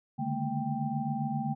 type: tone cluster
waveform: sine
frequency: 142.6 / 150.2 / 208.7 / 229 / 786 Hz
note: C#3 / D3 / G#3 / A#3 / G5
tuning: +49 / +39 / +9 / -31 / +4 cents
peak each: -36 / -37 / -37 / -34 / -35 dBFS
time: 0.18-1.55 s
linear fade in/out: 20 ms
effects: none